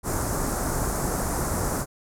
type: band-stop noise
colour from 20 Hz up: pink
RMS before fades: -26 dBFS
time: 0.03-1.86 s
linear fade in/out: 50 ms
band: 1500 to 6400 Hz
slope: 24 dB/octave
effects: low-pass 12000 Hz 12 dB/octave